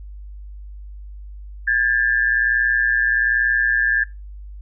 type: tone pair together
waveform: sine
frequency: 1623.8 / 1745 Hz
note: G#6 / A6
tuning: -39 / -15 cents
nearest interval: minor second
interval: 124 cents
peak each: -18 dBFS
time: 1.67-4.04 s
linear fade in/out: 10 ms
effects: noise-tail reverb RT60 0.2 s tail -17 dB re dry + added 50 Hz sine -33 dBFS peak until 4.61 s